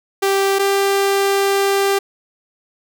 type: tone pair in turn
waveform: sawtooth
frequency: 392 / 395.2 Hz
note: G4 / G4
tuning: 0 / +14 cents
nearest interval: unison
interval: 14 cents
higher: second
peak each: -10 dBFS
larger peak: neither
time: 0.22-0.59 / 0.59-1.99 s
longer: second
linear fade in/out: 10 ms
effects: none